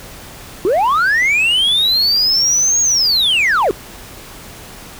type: linear two-way sweep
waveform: sine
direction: up then down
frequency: 332.2 to 6645 to 332.2 Hz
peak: -8 dBFS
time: 0.65-3.71 s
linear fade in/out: 0 ms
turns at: 2.81 s
effects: tanh soft clip ceiling -10 dBFS + pink hiss -35 dBFS RMS until 4.99 s